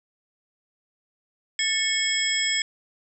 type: tone cluster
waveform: sine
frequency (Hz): 1768 / 2193 / 3304 / 5190 / 7770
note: A6 / C#7 / G#7 / E8 / B8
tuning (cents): +8 / -19 / -10 / -28 / -29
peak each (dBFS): -30 / -27 / -26 / -30 / -29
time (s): 1.59-2.62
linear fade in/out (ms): 2
effects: none